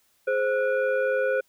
sine tone with frequency modulation, 523.3 Hz, C5, in tune, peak -21 dBFS, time 0.27-1.41 s, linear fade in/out 10 ms, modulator 943 Hz, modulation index 0.88, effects white hiss -66 dBFS RMS until 1.48 s

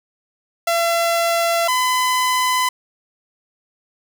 sawtooth tone pair in turn, 677 / 1010.6 Hz, E5 / B5, +46 / +40 cents, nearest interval perfect fifth, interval 694 cents, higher second, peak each -12 dBFS, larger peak neither, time 0.67-1.68 / 1.68-2.69 s, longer neither, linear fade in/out 5 ms, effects 9-bit

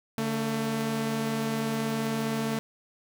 sawtooth tone pair together, 143.9 / 223.4 Hz, D3 / A3, -35 / +27 cents, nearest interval minor sixth, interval 762 cents, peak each -30 / -24 dBFS, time 0.18-2.59 s, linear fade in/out 0 ms, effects 10-bit

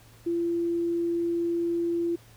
sine tone, 340.5 Hz, F4, 44 cents flat, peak -24 dBFS, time 0.26-2.16 s, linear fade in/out 10 ms, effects added 113 Hz sine -54 dBFS peak until 2.36 s + pink hiss -56 dBFS RMS until 2.36 s

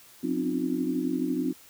sine tone cluster, 181.3 / 257.8 / 269.8 / 304.1 / 352.6 Hz, F#3 / C4 / C#4 / D#4 / F4, -35 / -26 / -47 / -40 / +17 cents, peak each -36 / -29 / -34 / -30 / -34 dBFS, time 0.23-1.53 s, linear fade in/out 10 ms, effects white hiss -53 dBFS RMS until 1.69 s

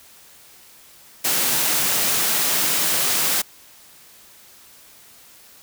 white high-pass noise, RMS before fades -20 dBFS, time 1.24-3.42 s, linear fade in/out 10 ms, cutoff 110 Hz, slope 96 dB/octave, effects white hiss -48 dBFS RMS until 5.62 s

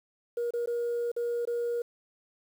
sine tone with dropouts, 474.7 Hz, A#4, 31 cents sharp, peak -26 dBFS, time 0.37-1.82 s, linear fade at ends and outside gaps 5 ms, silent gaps 0.507-0.536 / 0.66-0.673 / 1.117-1.164 / 1.453-1.473 s, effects tanh soft clip ceiling -25 dBFS + 9-bit

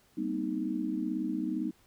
sine chord, C minor seventh, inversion second, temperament equal with one note detuned, 196 / 233.1 / 255.2 / 311.1 Hz, G3 / Bb3 / C4 / Eb4, 0 / 0 / -43 / 0 cents, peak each -37 / -37 / -36 / -33 dBFS, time 0.17-1.71 s, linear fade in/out 10 ms, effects pink hiss -65 dBFS RMS until 1.86 s

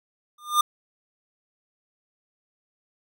square tone with exponential growth, 1205 Hz, D6, 44 cents sharp, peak -14 dBFS, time 0.38-0.61 s, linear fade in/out 5 ms, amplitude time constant 49 ms, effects none

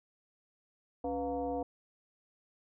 sine tone with frequency modulation, 493.9 Hz, B4, in tune, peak -32 dBFS, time 1.04-1.63 s, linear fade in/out 5 ms, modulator 214 Hz, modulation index 1.3, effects none

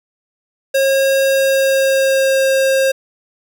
square tone with pitch glide, 541 to 535.1 Hz, C#5 to C5, -42 to +39 cents, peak -12 dBFS, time 0.74-2.92 s, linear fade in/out 10 ms, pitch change -19 cents, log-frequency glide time 1.22-2.46 s, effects none

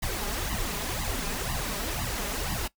pink noise with flanger, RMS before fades -31 dBFS, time 0.02-2.68 s, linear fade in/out 10 ms, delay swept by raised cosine 1 to 5 ms, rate 2 Hz, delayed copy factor +1, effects noise-tail reverb RT60 0.1 s tail -19 dB re dry

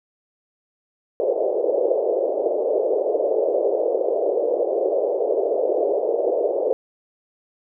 white band-pass noise, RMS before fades -21 dBFS, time 1.2-6.73 s, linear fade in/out 0 ms, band 390 to 600 Hz, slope 48 dB/octave, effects none

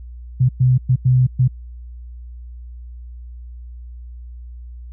sine tone bursts at uneven times, 127.3 Hz, C3, 47 cents flat, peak -10 dBFS, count 5, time 0.4-0.49 / 0.6-0.78 / 0.89-0.96 / 1.05-1.27 / 1.39-1.48 s, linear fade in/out 10 ms, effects added 60 Hz sine -32 dBFS peak until 4.92 s

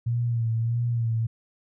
sine tone with vibrato, 116.4 Hz, A#2, 2 cents flat, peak -22 dBFS, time 0.06-1.27 s, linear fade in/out 10 ms, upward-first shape sine, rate 1.6 Hz, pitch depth 48 cents each way, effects none

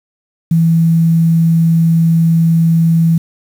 sine tone with quantisation, 164.81 Hz, E3, in tune, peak -7 dBFS, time 0.51-3.18 s, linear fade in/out 5 ms, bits 6, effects none

